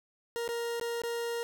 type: tone with dropouts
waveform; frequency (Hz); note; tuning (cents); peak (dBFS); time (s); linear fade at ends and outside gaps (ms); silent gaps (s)
40% pulse; 468.9; A#4; +10; -31; 0.36-1.43; 0; 0.478-0.489 / 0.798-0.812 / 1.018-1.036
effects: none